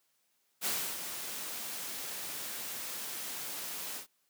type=noise with ADSR envelope; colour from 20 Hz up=white; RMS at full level=-32 dBFS; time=0.61-4.07 s; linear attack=45 ms; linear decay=310 ms; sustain=-8 dB; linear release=110 ms; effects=white hiss -75 dBFS RMS until 4.29 s + high-pass 150 Hz 12 dB/octave